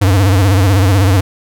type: tone with vibrato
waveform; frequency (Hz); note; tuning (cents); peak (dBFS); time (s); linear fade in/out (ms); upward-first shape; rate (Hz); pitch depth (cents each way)
square; 96.6; G2; -25; -8; 0.01-1.21; 10; sine; 16; 120
effects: none